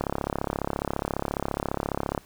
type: click train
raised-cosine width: 1 ms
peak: -12 dBFS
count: 76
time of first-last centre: 0.01-2.178 s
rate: 34.6 Hz
effects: pink hiss -54 dBFS RMS until 2.25 s